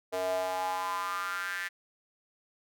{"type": "tone with high-pass filter sweep", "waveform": "square", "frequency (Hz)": 92.5, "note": "F#2", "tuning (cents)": 0, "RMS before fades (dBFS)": -33, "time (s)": [0.12, 1.69], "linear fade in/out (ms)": 20, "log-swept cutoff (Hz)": [550, 1800], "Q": 6, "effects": []}